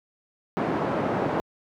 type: band-pass noise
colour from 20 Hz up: pink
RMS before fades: -26 dBFS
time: 0.57-1.4 s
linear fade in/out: 0 ms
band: 190 to 1000 Hz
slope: 12 dB/octave
effects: high-pass 80 Hz 12 dB/octave